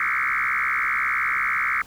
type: tone with frequency modulation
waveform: sine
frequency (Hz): 1732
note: A6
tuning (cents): -28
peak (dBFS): -20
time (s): 0-1.82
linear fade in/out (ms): 2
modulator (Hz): 65.8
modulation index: 7.9
effects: pink hiss -48 dBFS RMS until 1.86 s